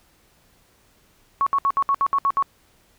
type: tone bursts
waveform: sine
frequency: 1108.7 Hz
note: C#6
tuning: in tune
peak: -16 dBFS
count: 9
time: 1.41-2.425 s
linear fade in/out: 0 ms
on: 55 ms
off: 65 ms
effects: pink hiss -59 dBFS RMS until 2.98 s